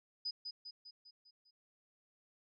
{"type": "tone with echo", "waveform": "sine", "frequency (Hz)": 4982, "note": "D#8", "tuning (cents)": 1, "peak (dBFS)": -36, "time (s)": [0.25, 0.31], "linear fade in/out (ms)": 10, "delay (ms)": 200, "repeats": 6, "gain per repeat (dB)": -5, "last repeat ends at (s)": 1.51, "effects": []}